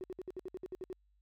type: tone bursts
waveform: triangle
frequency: 370 Hz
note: F#4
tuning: in tune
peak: -35 dBFS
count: 11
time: 0.01-0.928 s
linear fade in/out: 0 ms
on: 28 ms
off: 61 ms
effects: tanh soft clip ceiling -37 dBFS + added 50 Hz sine -68 dBFS peak until 1.21 s